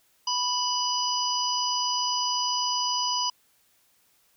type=harmonic tone; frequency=987.8 Hz; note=B5; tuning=in tune; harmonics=1 / 3 / 5 / 6; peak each=-28 / -32 / -28 / -33 dBFS; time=0.27-3.3 s; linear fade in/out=5 ms; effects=white hiss -65 dBFS RMS until 4.36 s